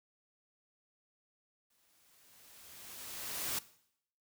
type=noise with exponential growth; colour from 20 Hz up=white; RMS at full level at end=-35 dBFS; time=1.7-3.59 s; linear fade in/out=5 ms; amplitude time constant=410 ms; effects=noise-tail reverb RT60 0.7 s tail -18 dB re dry